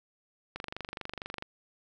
click train, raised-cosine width 0.3 ms, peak -21 dBFS, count 22, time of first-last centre 0.56-1.424 s, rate 24.3 Hz, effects none

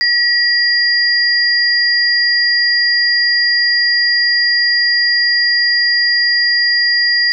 sine tone pair together, 1914 / 4823 Hz, A#6 / D8, +45 / +45 cents, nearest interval octave + major third, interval 1600 cents, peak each -13 dBFS, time 0.01-7.32 s, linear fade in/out 0 ms, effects none

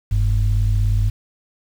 sine tone pair together, 45.85 / 102.6 Hz, F#1 / G#2, -15 / -21 cents, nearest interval octave + major second, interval 1394 cents, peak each -16 dBFS, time 0.11-1.1 s, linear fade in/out 10 ms, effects tanh soft clip ceiling -9 dBFS + 7-bit

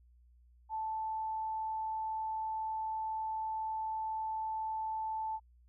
sine tone, 878 Hz, A5, 4 cents flat, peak -34 dBFS, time 0.69-5.4 s, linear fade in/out 50 ms, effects added 60 Hz sine -60 dBFS peak until 5.68 s

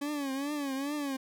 40% pulse tone with vibrato, 281.5 Hz, C#4, 27 cents sharp, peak -31 dBFS, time 0.01-1.17 s, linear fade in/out 10 ms, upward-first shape triangle, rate 2.4 Hz, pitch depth 120 cents each way, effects none

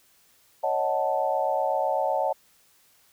sine chord, D# half-diminished seventh, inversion third, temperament equal, 554.4 / 622.3 / 740 / 880 Hz, C#5 / D#5 / F#5 / A5, 0 / 0 / 0 / 0 cents, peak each -28 dBFS, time 0.63-2.33 s, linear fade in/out 10 ms, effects white hiss -61 dBFS RMS until 3.12 s

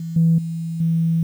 sine tone with level steps, 164.81 Hz, E3, in tune, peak -25 / -11 / -23 / -15 dBFS, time 0-1.23 s, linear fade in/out 2 ms, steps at 0.16 / 0.38 / 0.8 s, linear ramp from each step 5 ms, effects tanh soft clip ceiling -7 dBFS + 8-bit

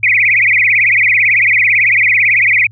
sine tone with vibrato, 2217 Hz, C#7, in tune, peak -7 dBFS, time 0.03-2.67 s, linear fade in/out 5 ms, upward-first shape triangle, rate 18 Hz, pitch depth 250 cents each way, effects added 108 Hz sine -35 dBFS peak until 2.71 s

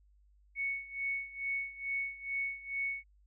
sine tone with tremolo, 2217 Hz, C#7, in tune, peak -31 dBFS, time 0.55-3.04 s, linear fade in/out 50 ms, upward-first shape sine, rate 2.3 Hz, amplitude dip 85%, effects added 50 Hz sine -62 dBFS peak until 3.26 s

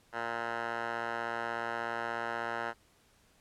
10% pulse tone with band-pass filter, 116.54 Hz, A#2, in tune, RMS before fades -36 dBFS, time 0.12-2.74 s, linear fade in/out 50 ms, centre 1200 Hz, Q 4.6, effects pink hiss -66 dBFS RMS until 3.4 s + low-pass 12000 Hz 12 dB/octave

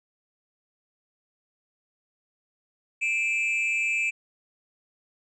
triangle tone pair together, 2362 / 2604 Hz, D7 / E7, +9 / -22 cents, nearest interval major second, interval 169 cents, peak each -23 / -23 dBFS, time 3.01-4.11 s, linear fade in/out 20 ms, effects tanh soft clip ceiling -19 dBFS + resampled to 22050 Hz

